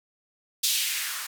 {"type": "noise with band-pass filter sweep", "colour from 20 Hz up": "violet", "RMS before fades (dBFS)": -28, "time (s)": [0.63, 1.27], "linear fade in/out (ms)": 10, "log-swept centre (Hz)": [4000, 1100], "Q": 1.8, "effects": []}